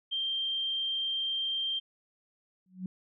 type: tone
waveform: sine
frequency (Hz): 3166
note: G7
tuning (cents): +17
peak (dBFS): -29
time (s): 0.11-1.8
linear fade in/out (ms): 20
type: tone with exponential growth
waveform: sine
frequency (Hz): 185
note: F#3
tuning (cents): 0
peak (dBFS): -30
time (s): 2.66-2.86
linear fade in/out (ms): 2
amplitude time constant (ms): 43
effects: none